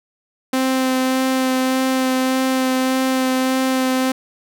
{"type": "tone with vibrato", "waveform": "sawtooth", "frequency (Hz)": 260.2, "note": "C4", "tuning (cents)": -9, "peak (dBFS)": -12, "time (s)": [0.53, 4.12], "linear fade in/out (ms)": 5, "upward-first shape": "sine", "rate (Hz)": 1.7, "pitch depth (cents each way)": 11, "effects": []}